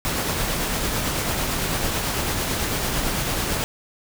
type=noise with tremolo; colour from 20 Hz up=pink; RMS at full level=-23 dBFS; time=0.05-3.64 s; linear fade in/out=0 ms; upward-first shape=triangle; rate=9 Hz; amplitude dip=30%; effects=none